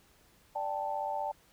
sine chord, D suspended fourth, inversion none, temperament equal, 587.3 / 784 / 880 Hz, D5 / G5 / A5, 0 / 0 / 0 cents, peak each -38 / -36 / -35 dBFS, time 0.55-1.32 s, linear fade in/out 10 ms, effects pink hiss -64 dBFS RMS until 1.52 s

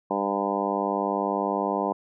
harmonic tone, 100 Hz, G2, 35 cents sharp, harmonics 2 / 3 / 4 / 5 / 6 / 7 / 8 / 9 / 10, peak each -32 / -32 / -32 / -32 / -32 / -32 / -32 / -32 / -32 dBFS, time 0.1-1.93 s, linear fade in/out 10 ms, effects none

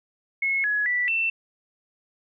sine tone with pitch steps, 2179 / 1684 / 1966 / 2680 Hz, C#7 / G#6 / B6 / E7, -30 / +24 / -8 / +28 cents, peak -21 dBFS, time 0.42-1.3 s, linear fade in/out 5 ms, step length 220 ms, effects none

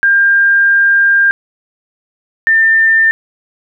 sine tone pair in turn, 1600 / 1795.9 Hz, G6 / A6, +35 / +35 cents, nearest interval major second, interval 200 cents, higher second, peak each -6 dBFS, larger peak neither, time 0.03-1.31 / 2.47-3.11 s, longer first, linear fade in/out 0 ms, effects none

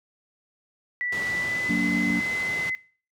sine tone with pitch glide, 1963 to 2038 Hz, B6 to C7, -11 to -46 cents, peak -25 dBFS, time 1.01-2.75 s, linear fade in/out 0 ms, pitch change +65 cents, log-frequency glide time 1.25-1.88 s
pink low-pass noise, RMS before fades -36 dBFS, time 1.12-2.7 s, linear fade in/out 5 ms, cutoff 6900 Hz, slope 12 dB/octave
sine chord, Gb augmented, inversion none, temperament just, 185 / 231.2 / 289.1 Hz, Gb3 / Bb3 / D4, 0 / -14 / -27 cents, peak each -26 dBFS, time 1.69-2.2 s, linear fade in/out 10 ms
effects noise-tail reverb RT60 0.4 s tail -19 dB re dry + high-pass 100 Hz 12 dB/octave

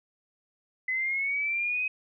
sine linear sweep, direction up, 2018 to 2534 Hz, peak -26 dBFS, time 0.88-1.88 s, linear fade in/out 5 ms, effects none

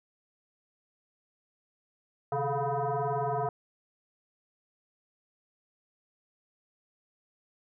sine tone with frequency modulation, 131.9 Hz, C3, 14 cents sharp, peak -27 dBFS, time 2.32-3.49 s, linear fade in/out 2 ms, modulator 282 Hz, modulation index 3.4, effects none

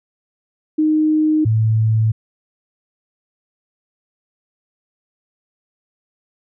sine tone pair in turn, 309.2 / 110.46 Hz, D#4 / A2, -11 / +7 cents, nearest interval octave + tritone, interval 1782 cents, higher first, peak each -12 dBFS, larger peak neither, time 0.78-1.45 / 1.45-2.12 s, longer neither, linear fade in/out 10 ms, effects none

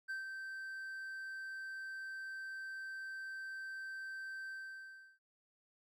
triangle tone with ADSR envelope, 1556 Hz, G6, 13 cents flat, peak -36 dBFS, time 0.08-5.19 s, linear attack 22 ms, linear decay 140 ms, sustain -5 dB, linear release 700 ms, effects none

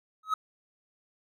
triangle tone with exponential growth, 1277 Hz, D#6, 45 cents sharp, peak -19 dBFS, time 0.23-0.34 s, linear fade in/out 5 ms, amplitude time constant 23 ms, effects none

